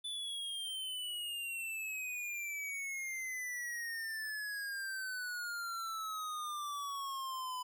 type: exponential sweep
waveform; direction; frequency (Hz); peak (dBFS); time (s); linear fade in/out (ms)
square; down; 3500 to 999; -39; 0.04-7.63; 10
effects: none